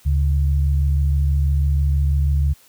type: tone pair together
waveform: sine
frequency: 73.1 / 139.28 Hz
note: D2 / C#3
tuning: -7 / +9 cents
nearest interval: major seventh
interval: 1116 cents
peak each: -15 / -23 dBFS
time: 0.05-2.54 s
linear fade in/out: 20 ms
effects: white hiss -52 dBFS RMS until 2.68 s